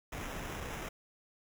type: noise with sample-and-hold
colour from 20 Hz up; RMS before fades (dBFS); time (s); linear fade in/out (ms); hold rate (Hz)
pink; -41; 0.12-0.89; 5; 4410
effects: none